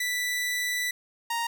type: tone pair in turn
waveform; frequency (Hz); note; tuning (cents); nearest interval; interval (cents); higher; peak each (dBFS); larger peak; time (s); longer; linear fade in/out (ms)
sawtooth; 1975.5 / 932.3; B6 / A#5; 0 / 0; octave + minor second; 1300; first; -23; neither; 0-0.91 / 1.3-1.47; first; 5
effects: none